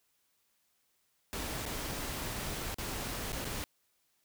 pink noise with dropouts, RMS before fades -38 dBFS, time 1.33-3.64 s, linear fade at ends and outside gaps 0 ms, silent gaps 1.655-1.662 / 2.744-2.784 / 3.321-3.329 / 3.446-3.452 s, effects white hiss -75 dBFS RMS until 4.24 s

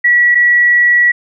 sine tone pair in turn, 1935 / 1935 Hz, B6 / B6, -36 / -36 cents, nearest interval unison, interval 0 cents, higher neither, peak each -6 dBFS, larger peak neither, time 0.04-0.35 / 0.35-1.12 s, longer second, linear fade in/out 10 ms, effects none

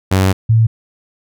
sawtooth / sine tone pair in turn, 94.8 / 112.63 Hz, F#2 / A2, +43 / +41 cents, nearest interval minor third, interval 298 cents, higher second, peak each -6 / -7 dBFS, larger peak first, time 0.11-0.33 / 0.49-0.67 s, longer first, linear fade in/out 10 ms, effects none

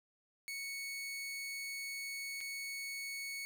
sawtooth tone with dropouts, 2217 Hz, C#7, in tune, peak -37 dBFS, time 0.48-3.45 s, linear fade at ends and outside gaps 0 ms, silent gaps 2.406-2.411 s, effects none

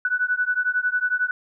sine beating tone pair, 1480 / 1491 Hz, F#6 / F#6, 0 / +13 cents, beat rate 11 Hz, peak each -23 dBFS, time 0.05-1.31 s, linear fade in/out 2 ms, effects none

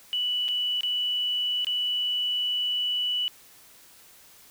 sine tone with dropouts, 2960 Hz, F#7, in tune, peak -24 dBFS, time 0.13-3.28 s, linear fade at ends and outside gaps 0 ms, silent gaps 0.482-0.487 / 0.808-0.833 / 1.646-1.669 s, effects white hiss -53 dBFS RMS until 4.5 s

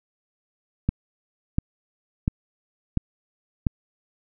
click train, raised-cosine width 5 ms, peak -8 dBFS, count 5, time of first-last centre 0.89-3.668 s, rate 1.44 Hz, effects none

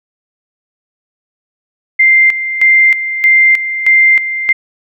sine tone with tremolo, 2093 Hz, C7, in tune, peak -4 dBFS, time 1.99-4.53 s, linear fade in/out 10 ms, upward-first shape square, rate 1.6 Hz, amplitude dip 70%, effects none

